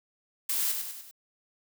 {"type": "noise with echo", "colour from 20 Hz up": "blue", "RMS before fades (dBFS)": -29, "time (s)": [0.49, 0.72], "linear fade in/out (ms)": 5, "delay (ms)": 98, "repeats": 4, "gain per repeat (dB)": -5, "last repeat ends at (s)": 1.112, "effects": []}